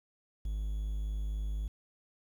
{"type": "tone with quantisation", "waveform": "triangle", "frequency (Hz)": 51.91, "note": "G#1", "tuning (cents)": 0, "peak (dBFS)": -30, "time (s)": [0.45, 1.68], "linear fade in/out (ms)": 5, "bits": 10, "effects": []}